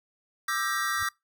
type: chord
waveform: square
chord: E half-diminished seventh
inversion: third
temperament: just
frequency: 1186.7 / 1318.5 / 1582.2 / 1898.7 Hz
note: D6 / E6 / G6 / Bb6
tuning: +18 / 0 / +16 / +31 cents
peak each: -33 dBFS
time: 0.48-1.09 s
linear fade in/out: 5 ms
type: tone with exponential growth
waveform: sine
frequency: 89.1 Hz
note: F2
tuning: 35 cents sharp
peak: -37 dBFS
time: 0.93-1.03 s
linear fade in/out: 0 ms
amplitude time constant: 20 ms
effects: noise-tail reverb RT60 0.2 s tail -25 dB re dry